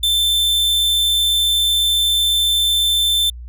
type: tone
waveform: 45% pulse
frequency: 3546 Hz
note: A7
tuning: 13 cents sharp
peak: -14 dBFS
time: 0.03-3.3 s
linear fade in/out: 5 ms
effects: added 60 Hz sine -30 dBFS peak until 3.48 s